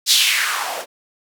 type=noise with band-pass filter sweep; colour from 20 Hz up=blue; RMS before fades=-18 dBFS; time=0.06-0.86 s; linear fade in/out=50 ms; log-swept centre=4700 to 500 Hz; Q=2.7; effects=none